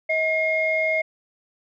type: tone pair together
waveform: sine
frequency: 637.1 / 2143 Hz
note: D#5 / C7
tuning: +41 / +41 cents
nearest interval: octave + major sixth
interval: 2100 cents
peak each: -22 / -21 dBFS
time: 0.09-1.02 s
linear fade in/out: 10 ms
effects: tanh soft clip ceiling -11 dBFS